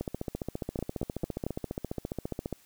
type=two click trains; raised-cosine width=2 ms; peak=-19 / -17 dBFS; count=38 / 4; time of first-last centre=0.01-2.527 / 0.79-1.466 s; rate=14.7 / 4.44 Hz; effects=white hiss -61 dBFS RMS until 2.65 s